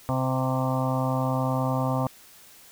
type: harmonic tone with a mistuned harmonic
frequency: 130.1 Hz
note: C3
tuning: 9 cents flat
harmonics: 1 / 2 / 4 / 5 / 6 / 7 / 8 / 9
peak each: -26 / -29 / -32 / -33 / -34 / -34 / -35 / -36 dBFS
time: 0.09-2.07 s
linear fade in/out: 0 ms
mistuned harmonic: 8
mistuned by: +16 cents
effects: white hiss -51 dBFS RMS until 2.71 s